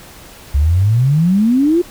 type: exponential sweep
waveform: sine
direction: up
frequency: 67.3 to 361.5 Hz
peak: -9 dBFS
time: 0.54-1.82 s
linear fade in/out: 10 ms
effects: pink hiss -38 dBFS RMS until 1.9 s